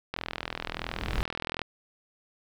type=click train; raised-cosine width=0.3 ms; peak=-15 dBFS; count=62; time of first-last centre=0.14-1.617 s; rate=41.3 Hz
type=noise with exponential growth; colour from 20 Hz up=brown; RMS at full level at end=-28 dBFS; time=0.17-1.23 s; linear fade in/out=0 ms; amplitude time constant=230 ms
effects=none